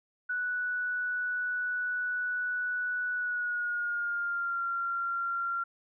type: tone with pitch glide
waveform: sine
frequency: 1478 to 1379 Hz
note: F#6 to F6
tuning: -2 to -22 cents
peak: -29 dBFS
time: 0.29-5.64 s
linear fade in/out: 10 ms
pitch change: -120 cents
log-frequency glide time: 3.14-4.62 s
effects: none